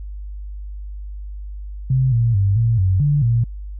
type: tone with pitch steps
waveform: sine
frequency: 130.5 / 116.7 / 98.8 / 115.1 / 93.6 / 145.5 / 117.3 Hz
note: C3 / A#2 / G2 / A#2 / F#2 / D3 / A#2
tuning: -4 / +2 / +14 / -22 / +20 / -16 / +11 cents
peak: -13 dBFS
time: 1.9-3.44 s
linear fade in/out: 5 ms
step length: 220 ms
effects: added 50 Hz sine -28 dBFS peak until 3.79 s